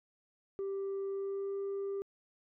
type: tone with pitch glide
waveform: sine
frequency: 392 to 395.6 Hz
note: G4 to G4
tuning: 0 to +16 cents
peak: -32 dBFS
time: 0.59-2.02 s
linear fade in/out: 0 ms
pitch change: +16 cents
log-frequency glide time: 1.09-1.57 s
effects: tanh soft clip ceiling -33 dBFS